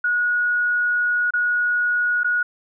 sine tone with dropouts, 1454 Hz, F#6, 31 cents flat, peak -17 dBFS, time 0.04-2.43 s, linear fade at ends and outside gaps 5 ms, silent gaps 1.307-1.336 / 2.234-2.244 s, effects none

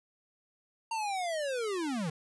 square linear sweep, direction down, 925 to 146.83 Hz, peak -32 dBFS, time 0.91-2.1 s, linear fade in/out 5 ms, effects resampled to 24000 Hz

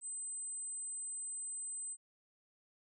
sine tone, 8120 Hz, B8, 47 cents sharp, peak -40 dBFS, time 0.01-1.97 s, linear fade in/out 50 ms, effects none

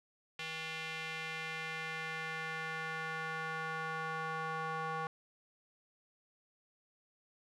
square tone with band-pass filter sweep, 160 Hz, D#3, 49 cents sharp, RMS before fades -40 dBFS, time 0.39-5.07 s, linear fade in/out 2 ms, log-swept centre 2700 to 1100 Hz, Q 2, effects none

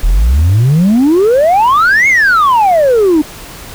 sine exponential two-way sweep, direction up then down, 36.71 to 2217 to 292 Hz, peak -3 dBFS, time 0.03-3.22 s, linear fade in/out 10 ms, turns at 2.08 s, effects tanh soft clip ceiling -4 dBFS + pink hiss -30 dBFS RMS until 3.74 s

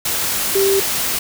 sine tone in noise, 391.7 Hz, G4, 1 cent flat, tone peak -13 dBFS, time 0.55-0.8 s, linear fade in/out 5 ms, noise white, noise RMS -20 dBFS, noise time 0.05-1.19 s, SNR +4 dB, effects none

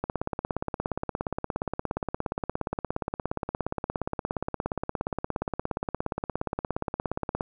click train, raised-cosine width 1 ms, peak -14 dBFS, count 127, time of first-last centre 0.04-7.408 s, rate 17.1 Hz, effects none

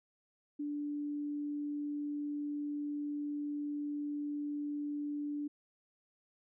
sine tone, 292.4 Hz, D4, 7 cents flat, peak -35 dBFS, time 0.59-5.48 s, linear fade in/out 10 ms, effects none

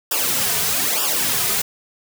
white noise with flanger, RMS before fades -20 dBFS, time 0.11-1.62 s, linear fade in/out 5 ms, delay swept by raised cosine 0.47 to 3.67 ms, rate 1.1 Hz, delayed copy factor -0.9, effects none

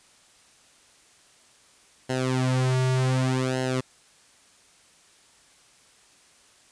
sawtooth tone with flanger, 129.2 Hz, C3, 21 cents flat, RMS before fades -24 dBFS, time 2.09-3.81 s, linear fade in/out 10 ms, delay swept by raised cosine 0.84 to 3.94 ms, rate 0.66 Hz, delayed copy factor -0.95, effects white hiss -57 dBFS RMS until 6.71 s + resampled to 22050 Hz

